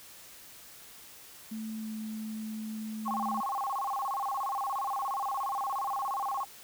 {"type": "tone with pitch glide", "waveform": "sine", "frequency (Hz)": [220, 218.1], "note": ["A3", "A3"], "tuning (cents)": [0, -15], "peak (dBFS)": -35, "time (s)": [1.51, 3.41], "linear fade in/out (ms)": 10, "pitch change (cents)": -15, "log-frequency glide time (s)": [1.76, 1.93]}
{"type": "tone with vibrato", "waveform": "sine", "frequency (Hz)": 932.3, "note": "A#5", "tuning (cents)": 0, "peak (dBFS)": -30, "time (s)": [3.05, 6.45], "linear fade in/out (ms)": 20, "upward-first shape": "square", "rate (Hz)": 17, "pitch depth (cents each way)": 270}
{"effects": ["white hiss -51 dBFS RMS until 6.63 s"]}